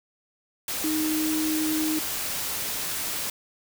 sine tone in noise, 311.6 Hz, D#4, 3 cents sharp, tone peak -24 dBFS, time 0.84-1.99 s, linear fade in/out 2 ms, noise white, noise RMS -30 dBFS, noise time 0.68-3.3 s, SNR +3 dB, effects none

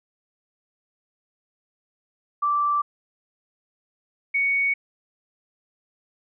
sine tone pair in turn, 1169 / 2230 Hz, D6 / C#7, -8 / +10 cents, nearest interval major seventh, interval 1118 cents, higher second, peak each -19 dBFS, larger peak neither, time 2.42-2.82 / 4.34-4.74 s, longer neither, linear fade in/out 10 ms, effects none

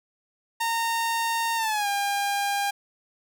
sawtooth tone with pitch glide, 919 to 804.7 Hz, A#5 to G5, -25 to +45 cents, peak -20 dBFS, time 0.6-2.71 s, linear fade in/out 10 ms, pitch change -230 cents, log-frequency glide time 1.56-1.88 s, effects none

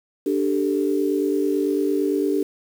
sine chord, D suspended fourth, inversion none, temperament just, 293.7 / 391.6 / 440.5 Hz, D4 / G4 / A4, 0 / -2 / +2 cents, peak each -22 / -22 / -26 dBFS, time 0.26-2.43 s, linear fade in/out 5 ms, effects 7-bit

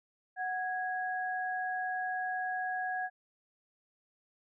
sine tone pair together, 739 / 1655 Hz, F#5 / G#6, -2 / -6 cents, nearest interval octave + major second, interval 1396 cents, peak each -34 / -36 dBFS, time 0.36-3.1 s, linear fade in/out 50 ms, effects none

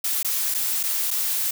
blue noise with dropouts, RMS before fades -24 dBFS, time 0.04-1.51 s, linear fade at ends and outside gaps 5 ms, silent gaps 0.229-0.246 / 0.542-0.546 / 0.831-0.835 / 1.106-1.111 s, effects none

